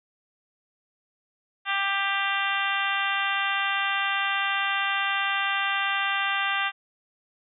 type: harmonic tone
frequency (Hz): 394.7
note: G4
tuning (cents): +12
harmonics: 2 / 3 / 4 / 5 / 6 / 7 / 8 / 9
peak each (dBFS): -32 / -30 / -29 / -31 / -35 / -31 / -35 / -36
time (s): 1.65-6.72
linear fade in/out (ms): 50
effects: none